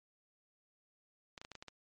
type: clicks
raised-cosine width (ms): 0.2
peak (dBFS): -30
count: 7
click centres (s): 1.378 / 1.415 / 1.449 / 1.517 / 1.553 / 1.625 / 1.683
effects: MP3 48 kbps